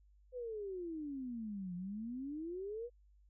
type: exponential two-way sweep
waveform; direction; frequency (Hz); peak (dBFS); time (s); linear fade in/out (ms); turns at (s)
sine; down then up; 514 to 173.9 to 495.2; -40; 0.32-2.9; 50; 1.75
effects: added 50 Hz sine -63 dBFS peak until 3.29 s